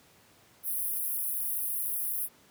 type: high-pass noise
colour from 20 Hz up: pink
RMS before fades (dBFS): -32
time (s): 0.63-2.29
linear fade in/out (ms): 50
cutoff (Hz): 10000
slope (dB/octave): 96
effects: pink hiss -60 dBFS RMS until 2.5 s + high-pass 100 Hz 12 dB/octave